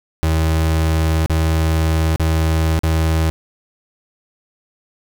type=tone with dropouts; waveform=35% pulse; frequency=80.1 Hz; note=E2; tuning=49 cents flat; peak=-12 dBFS; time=0.23-3.3 s; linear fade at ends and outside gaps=0 ms; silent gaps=1.261-1.297 / 2.16-2.197 / 2.791-2.834 s; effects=none